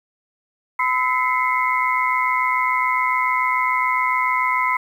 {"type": "tone cluster", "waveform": "sine", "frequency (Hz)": [1012, 1298, 2031, 2158], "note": ["B5", "E6", "B6", "C#7"], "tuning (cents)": [42, -27, 48, -47], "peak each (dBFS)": [-19, -26, -24, -24], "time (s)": [0.79, 4.77], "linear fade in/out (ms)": 5, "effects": ["8-bit"]}